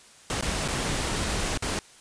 pink noise with dropouts, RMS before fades -28 dBFS, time 0.3-1.79 s, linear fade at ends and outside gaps 0 ms, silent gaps 0.41-0.425 / 0.678-0.685 / 1.574-1.624 s, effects white hiss -52 dBFS RMS until 2 s + resampled to 22050 Hz

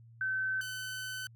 sine / sawtooth tone pair in turn, 1533 / 1517.1 Hz, G6 / F#6, -39 / +43 cents, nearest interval unison, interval 18 cents, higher first, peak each -30 / -34 dBFS, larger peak first, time 0.21-0.61 / 0.61-1.27 s, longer second, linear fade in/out 2 ms, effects added 115 Hz sine -53 dBFS peak until 1.35 s

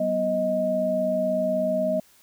sine tone cluster, 189.7 / 245.9 / 627 Hz, F#3 / B3 / D#5, +43 / -7 / +13 cents, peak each -30 / -30 / -22 dBFS, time 0-2 s, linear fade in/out 5 ms, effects white hiss -57 dBFS RMS until 2.22 s

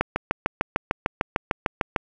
click train, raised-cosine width 0.5 ms, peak -5 dBFS, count 14, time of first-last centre 0.01-1.962 s, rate 6.66 Hz, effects none

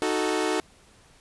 sawtooth chord, D# diminished, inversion none, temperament equal, 311.1 / 370 / 440 Hz, D#4 / F#4 / A4, 0 / 0 / 0 cents, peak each -24 dBFS, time 0.02-0.6 s, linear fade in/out 0 ms, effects pink hiss -56 dBFS RMS until 1.2 s + resampled to 24000 Hz

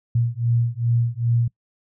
sine beating tone pair, 116.8 / 119.3 Hz, A#2 / A#2, +4 / +41 cents, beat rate 2.5 Hz, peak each -21 dBFS, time 0.15-1.48 s, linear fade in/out 5 ms, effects noise-tail reverb RT60 0.1 s tail -24 dB re dry

